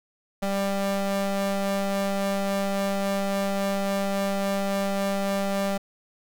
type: ring-modulated tone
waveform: 35% pulse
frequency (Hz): 197.9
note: G3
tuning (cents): +17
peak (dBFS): -19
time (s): 0.42-5.78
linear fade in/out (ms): 10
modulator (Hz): 394
effects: none